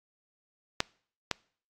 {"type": "clicks", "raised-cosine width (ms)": 0.2, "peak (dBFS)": [-7, -10], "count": 2, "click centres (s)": [0.804, 1.313], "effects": ["noise-tail reverb RT60 0.5 s tail -24 dB re dry", "AAC 64 kbps"]}